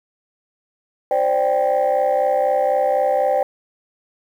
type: chord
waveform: sine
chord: C suspended second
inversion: none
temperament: equal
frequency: 523.3 / 587.3 / 784 Hz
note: C5 / D5 / G5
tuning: 0 / 0 / 0 cents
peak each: -18 dBFS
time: 1.11-3.43 s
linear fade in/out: 2 ms
effects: tanh soft clip ceiling -10 dBFS + 8-bit